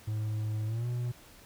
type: tone with pitch glide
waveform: triangle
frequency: 107.8 to 121.7 Hz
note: A2 to B2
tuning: -35 to -25 cents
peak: -28 dBFS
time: 0.07-1.12 s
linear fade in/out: 10 ms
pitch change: +210 cents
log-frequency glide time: 0.66-0.87 s
effects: pink hiss -55 dBFS RMS until 1.45 s